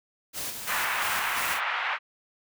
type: noise with tremolo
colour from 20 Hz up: white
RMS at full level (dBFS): -33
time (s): 0.33-1.61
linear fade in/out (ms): 50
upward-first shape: square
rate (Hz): 2.9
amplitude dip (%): 40
type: band-pass noise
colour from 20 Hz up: pink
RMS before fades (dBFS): -29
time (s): 0.66-1.99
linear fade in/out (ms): 50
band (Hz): 900 to 2700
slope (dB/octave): 24
effects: none